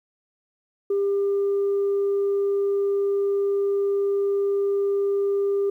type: tone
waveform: sine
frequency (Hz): 399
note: G4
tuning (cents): +31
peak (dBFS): -18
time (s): 0.9-5.7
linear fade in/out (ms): 5
effects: tanh soft clip ceiling -17 dBFS + 10-bit